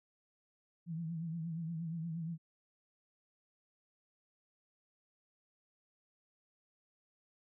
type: tone with vibrato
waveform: sine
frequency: 164.81 Hz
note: E3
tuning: in tune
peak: -37 dBFS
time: 0.86-2.38 s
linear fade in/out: 50 ms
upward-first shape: triangle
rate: 8.5 Hz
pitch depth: 85 cents each way
effects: none